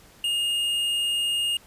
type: tone with tanh clipping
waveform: sine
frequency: 2840 Hz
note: F7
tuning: 28 cents sharp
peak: -24 dBFS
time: 0.24-1.57 s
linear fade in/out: 2 ms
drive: 10 dB
effects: pink hiss -53 dBFS RMS until 1.66 s + resampled to 32000 Hz